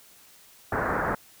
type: low-pass noise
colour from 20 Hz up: white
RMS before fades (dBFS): -27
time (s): 0.72-1.15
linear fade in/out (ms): 5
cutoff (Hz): 1700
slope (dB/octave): 48
effects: white hiss -54 dBFS RMS until 1.4 s